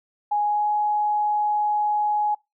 sine tone with pitch glide, 830.6 to 838.3 Hz, G#5 to G#5, 0 to +16 cents, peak -19 dBFS, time 0.31-2.35 s, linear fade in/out 10 ms, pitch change +16 cents, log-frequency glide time 0.42-0.69 s, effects noise-tail reverb RT60 0.2 s tail -23 dB re dry

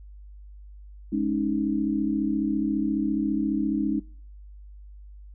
sine chord, Ab suspended fourth, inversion none, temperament just, 207.7 / 276.9 / 311.5 Hz, Ab3 / Db4 / Eb4, 0 / -2 / +2 cents, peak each -27 dBFS, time 1.12-4 s, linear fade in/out 10 ms, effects noise-tail reverb RT60 0.5 s tail -24 dB re dry + added 50 Hz sine -42 dBFS peak until 5.34 s

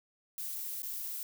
violet noise with dropouts, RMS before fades -39 dBFS, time 0.38-1.23 s, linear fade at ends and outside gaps 1 ms, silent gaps 0.821-0.831 s, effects none

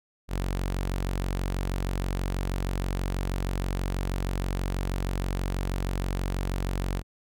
sawtooth tone, 46.25 Hz, F#1, in tune, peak -23 dBFS, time 0.28-7.03 s, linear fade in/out 50 ms, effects none

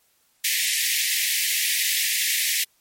pink high-pass noise, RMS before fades -23 dBFS, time 0.44-2.64 s, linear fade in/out 5 ms, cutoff 1800 Hz, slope 96 dB/octave, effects white hiss -64 dBFS RMS until 2.8 s + MP3 64 kbps

